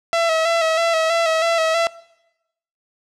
sawtooth tone with vibrato, 657 Hz, E5, 6 cents flat, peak -12 dBFS, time 0.13-1.87 s, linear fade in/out 0 ms, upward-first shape square, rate 3.1 Hz, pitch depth 36 cents each way, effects noise-tail reverb RT60 0.9 s tail -21 dB re dry + low-pass 6000 Hz 12 dB/octave

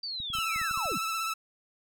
sine linear sweep, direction down, 4696 to 120.8 Hz, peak -33 dBFS, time 0.03-0.98 s, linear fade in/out 5 ms
clicks, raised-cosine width 5 ms, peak -34 dBFS, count 10, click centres 0.202 / 0.302 / 0.352 / 0.386 / 0.561 / 0.615 / 0.711 / 0.775 / 0.857 / 0.918 s
sawtooth tone with vibrato, 1318.5 Hz, E6, in tune, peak -26 dBFS, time 0.33-1.34 s, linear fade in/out 10 ms, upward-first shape triangle, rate 16 Hz, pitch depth 37 cents each way
effects none

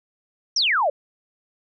sine exponential sweep, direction down, 5920 to 534 Hz, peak -17 dBFS, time 0.56-0.9 s, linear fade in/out 5 ms, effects none

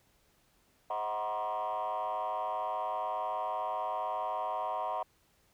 sine tone with frequency modulation, 849 Hz, G#5, 38 cents sharp, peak -30 dBFS, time 0.9-5.03 s, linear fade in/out 5 ms, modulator 107 Hz, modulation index 2.3, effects tanh soft clip ceiling -29 dBFS + pink hiss -69 dBFS RMS until 5.53 s

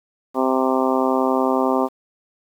harmonic tone, 130.81 Hz, C3, in tune, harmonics 2 / 3 / 4 / 5 / 6 / 7 / 8 / 9, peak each -21 / -23 / -24 / -25 / -26 / -26 / -27 / -28 dBFS, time 0.34-1.89 s, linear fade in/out 50 ms, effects 8-bit

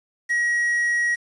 triangle tone with quantisation, 1903 Hz, A#6, 35 cents sharp, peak -17 dBFS, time 0.29-1.16 s, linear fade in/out 20 ms, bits 7, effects resampled to 24000 Hz

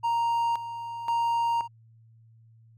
triangle tone with tremolo, 932.3 Hz, A#5, in tune, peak -21 dBFS, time 0.03-1.68 s, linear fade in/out 20 ms, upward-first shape square, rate 0.95 Hz, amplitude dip 70%, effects added 113 Hz sine -53 dBFS peak until 2.77 s

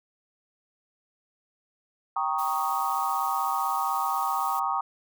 sine chord, Eb dominant seventh, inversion first, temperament equal, 784 / 932.3 / 1108.7 / 1244.5 Hz, G5 / Bb5 / Db6 / Eb6, 0 / 0 / 0 / 0 cents, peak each -30 dBFS, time 2.16-4.81 s, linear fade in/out 5 ms
blue noise, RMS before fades -41 dBFS, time 2.38-4.6 s, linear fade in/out 10 ms
effects none

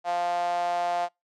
sawtooth tone with high-pass filter, 174.61 Hz, F3, in tune, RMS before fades -27 dBFS, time 0.04-1.09 s, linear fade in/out 50 ms, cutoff 730 Hz, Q 9.1, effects noise-tail reverb RT60 0.2 s tail -26 dB re dry + low-pass 6000 Hz 12 dB/octave

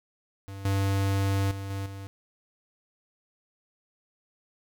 square tone with level steps, 98 Hz, G2, in tune, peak -38 / -24 / -34 / -31 / -38 dBFS, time 0.48-2.07 s, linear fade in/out 0 ms, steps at 0.65 / 1.51 / 1.7 / 1.86 s, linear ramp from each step 2 ms, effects none

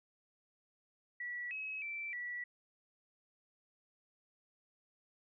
sine tone with pitch steps, 1944 / 2562 / 2335 / 1948 Hz, B6 / E7 / D7 / B6, -28 / -50 / -11 / -24 cents, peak -39 dBFS, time 1.2-2.44 s, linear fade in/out 5 ms, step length 310 ms, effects none

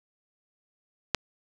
click, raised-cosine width 0.2 ms, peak -5 dBFS, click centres 1.147 s, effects none

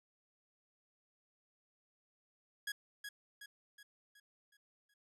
sawtooth tone with echo, 1661.2 Hz, G#6, in tune, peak -34 dBFS, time 2.67-2.72 s, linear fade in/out 5 ms, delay 370 ms, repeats 6, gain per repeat -6 dB, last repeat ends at 4.94 s, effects resampled to 32000 Hz

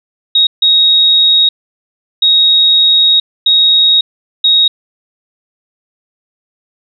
sine tone bursts at uneven times, 3770 Hz, A#7, 19 cents sharp, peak -5 dBFS, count 5, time 0.35-0.47 / 0.62-1.49 / 2.22-3.2 / 3.46-4.01 / 4.44-4.68 s, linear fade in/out 5 ms, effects none

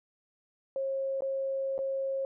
sine tone with dropouts, 540 Hz, C#5, 45 cents flat, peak -29 dBFS, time 0.76-2.25 s, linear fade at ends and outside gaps 1 ms, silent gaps 1.207-1.221 / 1.78-1.789 s, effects none

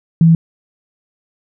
sine tone, 164.6 Hz, E3, 2 cents flat, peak -5 dBFS, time 0.21-0.35 s, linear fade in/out 2 ms, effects none

